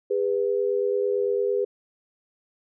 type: tone pair together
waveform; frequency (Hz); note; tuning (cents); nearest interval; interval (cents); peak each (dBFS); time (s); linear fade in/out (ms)
sine; 405 / 493.9; G#4 / B4; -43 / 0; minor third; 343; -23 / -25; 0.1-1.65; 10
effects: none